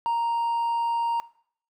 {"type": "tone with hard clipping", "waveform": "sine", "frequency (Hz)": 932.3, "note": "A#5", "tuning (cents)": 0, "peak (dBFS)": -23, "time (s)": [0.06, 1.2], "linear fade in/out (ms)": 0, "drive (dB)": 2, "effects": ["noise-tail reverb RT60 0.6 s tail -20 dB re dry"]}